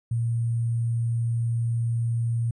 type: tone with sample-and-hold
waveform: sine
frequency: 116.54 Hz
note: A#2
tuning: in tune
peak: -22 dBFS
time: 0.11-2.51 s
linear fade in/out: 5 ms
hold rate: 8820 Hz
effects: resampled to 24000 Hz